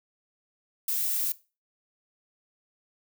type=noise; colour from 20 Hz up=violet; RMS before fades=-28 dBFS; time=0.88-1.32 s; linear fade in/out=2 ms; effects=noise-tail reverb RT60 0.3 s tail -19 dB re dry